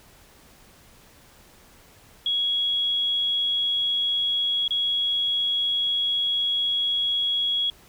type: tone with dropouts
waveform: sine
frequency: 3328 Hz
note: G#7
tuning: 3 cents sharp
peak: -21 dBFS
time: 2.26-7.7 s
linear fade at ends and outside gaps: 2 ms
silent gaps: 4.679-4.707 s
effects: pink hiss -53 dBFS RMS until 7.88 s